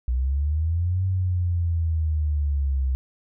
sine linear two-way sweep, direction up then down, 60 to 94.7 to 64.5 Hz, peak -20 dBFS, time 0.08-2.95 s, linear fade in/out 0 ms, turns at 1.05 s, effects none

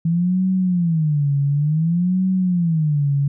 sine tone with vibrato, 162.5 Hz, E3, 24 cents flat, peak -15 dBFS, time 0.05-3.28 s, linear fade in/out 5 ms, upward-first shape sine, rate 0.56 Hz, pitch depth 250 cents each way, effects none

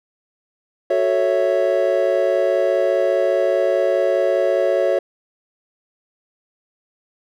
triangle chord, F# minor seventh, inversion none, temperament equal, 370 / 440 / 554.4 / 659.3 Hz, F#4 / A4 / C#5 / E5, 0 / 0 / 0 / 0 cents, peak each -20 / -22 / -16 / -19 dBFS, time 0.9-4.99 s, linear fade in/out 5 ms, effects none

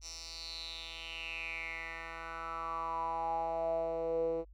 10% pulse tone with band-pass filter sweep, 164.81 Hz, E3, in tune, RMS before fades -38 dBFS, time 0.01-4.45 s, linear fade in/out 50 ms, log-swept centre 5700 to 430 Hz, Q 6.7, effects added 50 Hz sine -53 dBFS peak until 4.53 s

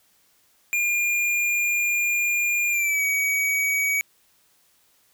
square tone with pitch glide, 2411 to 2263 Hz, D7 to C#7, +45 to +35 cents, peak -21 dBFS, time 0.73-4.01 s, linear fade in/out 0 ms, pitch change -110 cents, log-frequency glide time 2.69-3.03 s, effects white hiss -62 dBFS RMS until 5.13 s

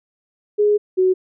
sine tone pair in turn, 416.3 / 372.2 Hz, G#4 / F#4, +4 / +10 cents, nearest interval major second, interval 194 cents, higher first, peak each -12 dBFS, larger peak neither, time 0.58-0.78 / 0.97-1.14 s, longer first, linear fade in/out 20 ms, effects none

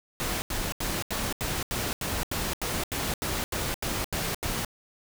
pink noise bursts, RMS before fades -30 dBFS, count 15, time 0.2-4.648 s, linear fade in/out 0 ms, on 220 ms, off 82 ms, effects none

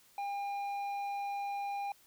sine tone with tanh clipping, 804 Hz, G5, 44 cents sharp, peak -36 dBFS, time 0.18-1.92 s, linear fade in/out 2 ms, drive 8 dB, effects white hiss -64 dBFS RMS until 2.06 s

